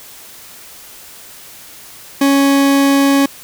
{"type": "tone", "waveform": "40% pulse", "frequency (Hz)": 277.2, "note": "C#4", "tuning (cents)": 0, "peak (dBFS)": -8, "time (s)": [2.21, 3.26], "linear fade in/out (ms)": 5, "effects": ["white hiss -37 dBFS RMS until 3.43 s"]}